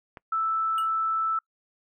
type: click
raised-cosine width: 0.5 ms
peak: -26 dBFS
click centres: 0.172 s
type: tone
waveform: sine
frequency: 1318.5 Hz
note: E6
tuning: in tune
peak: -23 dBFS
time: 0.32-1.39 s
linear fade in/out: 5 ms
type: tone with exponential decay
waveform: square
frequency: 2897 Hz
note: F#7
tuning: 37 cents flat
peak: -33 dBFS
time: 0.78-0.9 s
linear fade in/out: 1 ms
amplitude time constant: 25 ms
effects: noise-tail reverb RT60 0.1 s tail -26 dB re dry